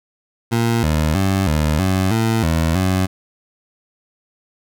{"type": "tone with pitch steps", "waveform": "20% pulse", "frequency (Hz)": [116.3, 77.5, 96.2, 76.4, 94.3, 112.6, 81.3, 93.6], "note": ["A#2", "D#2", "G2", "D#2", "F#2", "A2", "E2", "F#2"], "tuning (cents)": [-4, -6, -32, -31, 33, 40, -23, 20], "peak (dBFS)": -10, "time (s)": [0.51, 3.07], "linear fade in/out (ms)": 20, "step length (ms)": 320, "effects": []}